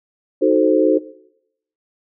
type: chord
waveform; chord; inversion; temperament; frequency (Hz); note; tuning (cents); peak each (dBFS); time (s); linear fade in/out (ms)
sine; D# diminished seventh; none; equal with one note detuned; 311.1 / 370 / 437.5 / 523.3; D#4 / F#4 / A4 / C5; 0 / 0 / -10 / 0; -17; 0.41-0.99; 20
effects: noise-tail reverb RT60 0.8 s tail -19 dB re dry